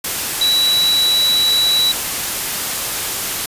sine tone in noise, 3924 Hz, B7, 12 cents flat, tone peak -12 dBFS, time 0.41-1.92 s, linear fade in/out 5 ms, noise white, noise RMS -21 dBFS, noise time 0.04-3.46 s, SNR +6 dB, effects resampled to 32000 Hz

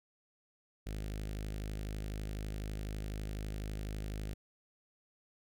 sawtooth tone with notch filter, 52 Hz, G#1, 3 cents sharp, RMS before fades -40 dBFS, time 0.86-4.34 s, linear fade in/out 10 ms, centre 1000 Hz, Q 0.99, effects none

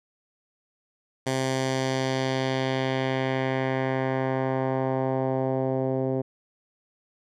10% pulse tone with low-pass filter sweep, 131.8 Hz, C3, 13 cents sharp, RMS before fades -26 dBFS, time 1.26-6.22 s, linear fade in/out 10 ms, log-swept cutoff 8500 to 480 Hz, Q 1.2, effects none

